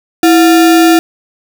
sine tone with sample-and-hold, 329.6 Hz, E4, in tune, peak -3 dBFS, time 0.23-0.99 s, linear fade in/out 2 ms, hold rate 1050 Hz, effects none

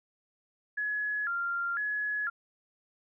sine tone with vibrato, 1533 Hz, G6, 39 cents flat, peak -29 dBFS, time 0.77-2.3 s, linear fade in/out 10 ms, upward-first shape square, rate 1 Hz, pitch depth 170 cents each way, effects none

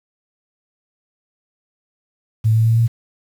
sine tone with pitch steps, 110.4 / 112.14 / 113.9 / 115.69 Hz, A2 / A2 / A#2 / A#2, +6 / +33 / -40 / -13 cents, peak -11 dBFS, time 2.44-2.88 s, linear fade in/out 20 ms, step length 110 ms, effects 7-bit

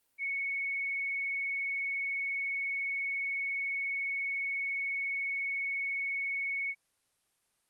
sine tone with vibrato, 2217 Hz, C#7, in tune, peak -31 dBFS, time 0.18-6.75 s, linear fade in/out 50 ms, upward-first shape sine, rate 20 Hz, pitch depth 23 cents each way, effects white hiss -75 dBFS RMS until 7.69 s + Opus 32 kbps

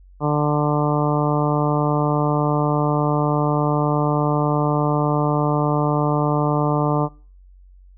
harmonic tone, 148.3 Hz, D3, 17 cents sharp, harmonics 1 / 2 / 3 / 4 / 5 / 6 / 7 / 8, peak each -20 / -23 / -25 / -26 / -27 / -28 / -28 / -29 dBFS, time 0.2-7.09 s, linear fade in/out 50 ms, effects noise-tail reverb RT60 0.4 s tail -23 dB re dry + added 46 Hz sine -44 dBFS peak until 7.97 s

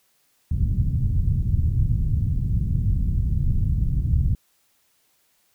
white low-pass noise, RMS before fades -21 dBFS, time 0.51-4.35 s, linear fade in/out 2 ms, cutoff 130 Hz, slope 24 dB/octave, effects white hiss -65 dBFS RMS until 5.54 s

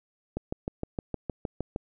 click train, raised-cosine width 2 ms, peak -17 dBFS, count 10, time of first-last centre 0.37-1.761 s, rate 6.47 Hz, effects none

